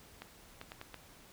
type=clicks; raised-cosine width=0.3 ms; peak=-28 dBFS; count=5; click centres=0.22 / 0.614 / 0.719 / 0.814 / 0.943 s; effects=pink hiss -58 dBFS RMS until 1.32 s